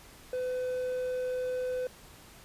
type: tone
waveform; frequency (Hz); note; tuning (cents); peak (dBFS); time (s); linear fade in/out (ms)
triangle; 505; B4; +39; -28; 0.33-1.87; 2
effects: pink hiss -53 dBFS RMS until 2.44 s + resampled to 32000 Hz